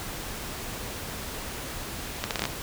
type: accelerating click train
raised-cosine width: 0.2 ms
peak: -9 dBFS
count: 7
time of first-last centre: 2.24-2.454 s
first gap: 68 ms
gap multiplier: 0.73
effects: pink hiss -36 dBFS RMS until 2.62 s